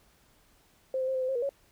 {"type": "tone with pitch steps", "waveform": "sine", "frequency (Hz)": [524, 518, 528, 518, 513, 533, 479.2, 555], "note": ["C5", "C5", "C5", "C5", "C5", "C5", "A#4", "C#5"], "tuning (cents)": [2, -17, 16, -17, -34, 32, 48, 2], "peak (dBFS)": -27, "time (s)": [0.94, 1.492], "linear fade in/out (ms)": 2, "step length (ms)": 69, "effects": ["pink hiss -64 dBFS RMS until 1.71 s"]}